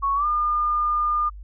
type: tone with pitch glide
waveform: sine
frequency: 1108.7 to 1209 Hz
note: C#6 to D6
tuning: 0 to +50 cents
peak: -19 dBFS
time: 0.02-1.3 s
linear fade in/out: 20 ms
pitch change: +150 cents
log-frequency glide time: 0.15-0.26 s
effects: added 50 Hz sine -36 dBFS peak until 1.43 s